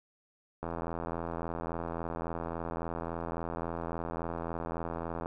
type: click train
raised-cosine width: 1 ms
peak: -22 dBFS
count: 388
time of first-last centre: 0.63-5.259 s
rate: 83.6 Hz
effects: none